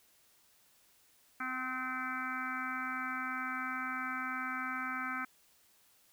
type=harmonic tone with a mistuned harmonic; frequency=257 Hz; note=C4; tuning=31 cents flat; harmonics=1 / 3 / 4 / 5 / 6 / 7 / 8 / 9; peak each=-44 / -48 / -48 / -39 / -40 / -51 / -46 / -46 dBFS; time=1.4-5.25 s; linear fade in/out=5 ms; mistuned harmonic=4; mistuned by=+16 cents; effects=white hiss -67 dBFS RMS until 6.12 s